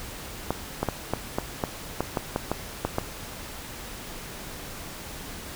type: clicks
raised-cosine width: 1 ms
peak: -10 dBFS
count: 12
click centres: 0.506 / 0.83 / 0.887 / 1.136 / 1.385 / 1.638 / 2.006 / 2.172 / 2.361 / 2.516 / 2.85 / 2.984 s
effects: pink hiss -39 dBFS RMS until 5.55 s